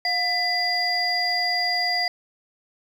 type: tone cluster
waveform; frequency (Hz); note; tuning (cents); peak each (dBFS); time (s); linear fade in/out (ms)
sine; 713 / 2001 / 4803; F5 / B6 / D8; +36 / +22 / +38; -26 / -25 / -23; 0.05-2.08; 2
effects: tanh soft clip ceiling -12 dBFS + 8-bit